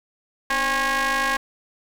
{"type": "ring-modulated tone", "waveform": "sawtooth", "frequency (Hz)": 277.2, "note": "C#4", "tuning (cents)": 0, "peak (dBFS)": -13, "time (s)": [0.5, 1.37], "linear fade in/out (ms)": 5, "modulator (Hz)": 1360, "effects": ["low-pass 11000 Hz 12 dB/octave", "7-bit"]}